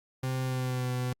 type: tone with pitch glide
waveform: 40% pulse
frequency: 129.9 to 125.48 Hz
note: C3 to B2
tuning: -12 to +28 cents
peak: -28 dBFS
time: 0.23-1.13 s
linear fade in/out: 5 ms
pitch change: -60 cents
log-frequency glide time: 0.42-0.91 s
effects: Opus 48 kbps